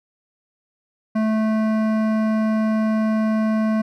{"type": "tone with hard clipping", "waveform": "sine", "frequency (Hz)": 218.3, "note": "A3", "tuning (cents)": -13, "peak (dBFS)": -19, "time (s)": [1.15, 3.82], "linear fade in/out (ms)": 10, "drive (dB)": 14, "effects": []}